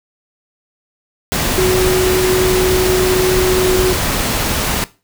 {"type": "tone in noise", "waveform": "sine", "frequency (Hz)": 370, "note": "F#4", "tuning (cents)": 0, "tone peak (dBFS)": -11, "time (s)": [1.58, 3.93], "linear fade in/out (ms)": 0, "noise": "pink", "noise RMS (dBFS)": -17, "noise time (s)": [1.32, 4.84], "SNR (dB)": 3, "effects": ["noise-tail reverb RT60 0.3 s tail -18 dB re dry"]}